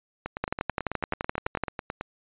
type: two click trains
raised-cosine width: 0.5 ms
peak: -16 / -11 dBFS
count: 17 / 15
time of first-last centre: 0.26-2.011 / 0.44-1.637 s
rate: 9.14 / 11.7 Hz
effects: resampled to 8000 Hz